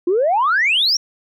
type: exponential sweep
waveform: sine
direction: up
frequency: 334.8 to 5760 Hz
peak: -12 dBFS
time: 0.07-0.97 s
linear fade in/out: 5 ms
effects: tanh soft clip ceiling -9 dBFS